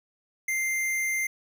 square tone, 2093 Hz, C7, in tune, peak -26 dBFS, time 0.48-1.27 s, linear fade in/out 5 ms, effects none

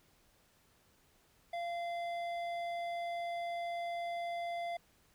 sine tone with hard clipping, 689 Hz, F5, 24 cents flat, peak -38 dBFS, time 1.53-4.77 s, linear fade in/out 5 ms, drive 10 dB, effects pink hiss -69 dBFS RMS until 5.14 s

